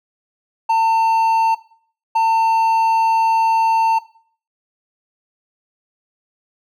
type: tone bursts at uneven times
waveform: triangle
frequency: 900 Hz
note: A5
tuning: 39 cents sharp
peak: -10 dBFS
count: 2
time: 0.69-1.55 / 2.15-3.99 s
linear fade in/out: 10 ms
effects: noise-tail reverb RT60 0.5 s tail -17 dB re dry